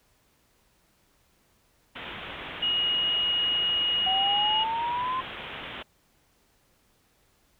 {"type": "low-pass noise", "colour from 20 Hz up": "white", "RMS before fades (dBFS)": -39, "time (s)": [1.95, 5.83], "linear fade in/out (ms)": 10, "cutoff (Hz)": 3500, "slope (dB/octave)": 96}
{"type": "tone", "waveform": "sine", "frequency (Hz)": 2882, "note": "F#7", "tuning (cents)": -46, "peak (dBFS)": -23, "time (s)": [2.62, 4.64], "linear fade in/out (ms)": 10}
{"type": "exponential sweep", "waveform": "sine", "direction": "up", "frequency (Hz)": [749, 1049], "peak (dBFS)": -26, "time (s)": [4.06, 5.21], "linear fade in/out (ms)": 10}
{"effects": ["pink hiss -66 dBFS RMS until 7.59 s"]}